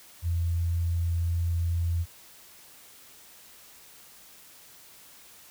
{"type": "tone", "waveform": "sine", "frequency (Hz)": 85, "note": "F2", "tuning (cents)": -46, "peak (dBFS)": -24, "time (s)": [0.22, 2.06], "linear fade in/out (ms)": 50, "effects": ["white hiss -52 dBFS RMS until 5.5 s"]}